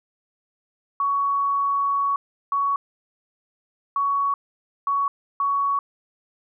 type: tone bursts at uneven times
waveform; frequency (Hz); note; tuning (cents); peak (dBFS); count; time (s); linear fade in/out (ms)
sine; 1120; C#6; +18; -19; 5; 1-2.16 / 2.52-2.76 / 3.96-4.34 / 4.87-5.08 / 5.4-5.79; 2
effects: none